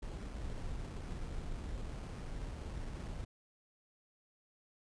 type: noise with sample-and-hold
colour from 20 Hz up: brown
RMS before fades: -42 dBFS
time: 0.02-3.25 s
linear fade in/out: 10 ms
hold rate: 3675 Hz
effects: resampled to 22050 Hz